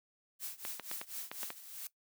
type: noise with tremolo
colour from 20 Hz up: blue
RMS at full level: -40 dBFS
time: 0.39-1.62 s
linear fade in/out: 50 ms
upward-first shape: triangle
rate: 4.1 Hz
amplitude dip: 95%
type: clicks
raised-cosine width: 0.3 ms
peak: -24 dBFS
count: 7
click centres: 0.651 / 0.797 / 0.914 / 1.014 / 1.315 / 1.432 / 1.504 s
type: noise with exponential growth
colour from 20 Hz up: blue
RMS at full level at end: -42 dBFS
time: 0.99-1.87 s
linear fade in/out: 2 ms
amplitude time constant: 190 ms
effects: noise-tail reverb RT60 0.1 s tail -18 dB re dry + high-pass 200 Hz 12 dB/octave